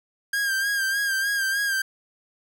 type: tone with vibrato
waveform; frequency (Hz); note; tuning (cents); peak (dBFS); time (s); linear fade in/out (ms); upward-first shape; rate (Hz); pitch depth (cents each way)
45% pulse; 1606; G6; +41; -22; 0.33-1.82; 5; sine; 3.3; 49
effects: none